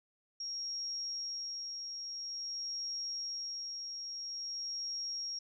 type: tone with tremolo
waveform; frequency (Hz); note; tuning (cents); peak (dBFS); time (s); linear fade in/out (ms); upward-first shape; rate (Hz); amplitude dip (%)
sine; 5588; F8; 0; -36; 0.4-5.39; 5; sine; 0.49; 35
effects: none